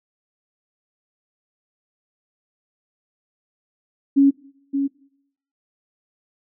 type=tone with echo; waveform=sine; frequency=277.2 Hz; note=C#4; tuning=in tune; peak=-10 dBFS; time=4.16-4.31 s; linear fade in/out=20 ms; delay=570 ms; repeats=1; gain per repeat=-8 dB; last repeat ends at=4.88 s; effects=noise-tail reverb RT60 0.7 s tail -21 dB re dry